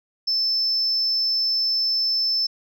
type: tone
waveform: sine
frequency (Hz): 5280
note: E8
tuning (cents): +2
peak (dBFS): -18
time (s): 0.27-2.47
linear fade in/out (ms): 10
effects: tanh soft clip ceiling -15 dBFS